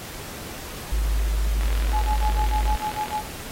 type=tone; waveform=sine; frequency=51.91 Hz; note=G#1; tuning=in tune; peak=-19 dBFS; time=0.92-2.76 s; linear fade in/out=0 ms
type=click train; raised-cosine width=0.3 ms; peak=-18 dBFS; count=67; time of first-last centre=1.61-3.178 s; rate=42.1 Hz
type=tone with tremolo; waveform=sine; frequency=850 Hz; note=G#5; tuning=40 cents sharp; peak=-22 dBFS; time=1.93-3.26 s; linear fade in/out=0 ms; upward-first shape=sine; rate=6.7 Hz; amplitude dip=100%
effects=pink hiss -37 dBFS RMS until 3.51 s + AAC 48 kbps